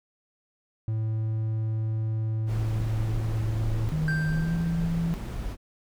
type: tone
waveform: triangle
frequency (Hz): 110.2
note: A2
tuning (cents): +3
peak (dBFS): -23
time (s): 0.88-3.89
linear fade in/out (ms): 0
type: noise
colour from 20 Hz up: brown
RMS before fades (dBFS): -33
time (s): 2.46-5.57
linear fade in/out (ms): 50
type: tone with pitch glide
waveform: sine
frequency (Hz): 155.8 to 166.98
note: D#3 to E3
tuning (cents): +3 to +23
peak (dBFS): -24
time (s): 3.92-5.14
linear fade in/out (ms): 0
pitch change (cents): +120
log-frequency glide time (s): 4.28-4.53
type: tone with exponential decay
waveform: triangle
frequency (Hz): 1571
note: G6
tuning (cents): +3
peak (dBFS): -25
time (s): 4.08-5.1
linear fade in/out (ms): 1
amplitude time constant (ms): 220
effects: none